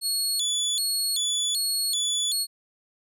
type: tone with vibrato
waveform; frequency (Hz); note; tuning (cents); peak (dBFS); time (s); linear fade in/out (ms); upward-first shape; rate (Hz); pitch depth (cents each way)
25% pulse; 3865; B7; -38; -19; 0.01-2.47; 50; square; 1.3; 200
effects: none